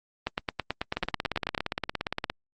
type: two click trains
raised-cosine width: 0.3 ms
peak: -12 / -11 dBFS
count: 24 / 13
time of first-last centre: 0.97-2.299 / 0.27-1.579 s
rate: 17.3 / 9.17 Hz
effects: Opus 32 kbps